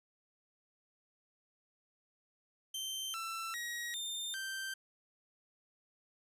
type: tone with pitch steps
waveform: sawtooth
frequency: 3117 / 1337 / 1899 / 3611 / 1563 Hz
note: G7 / E6 / A#6 / A7 / G6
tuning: -11 / +24 / +32 / +44 / -6 cents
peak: -35 dBFS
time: 2.74-4.74 s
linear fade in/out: 5 ms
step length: 400 ms
effects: resampled to 32000 Hz